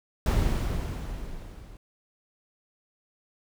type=noise with level ramp; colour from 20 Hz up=brown; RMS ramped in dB=-21 to -46 dBFS; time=0.26-1.77 s; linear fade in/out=2 ms; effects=none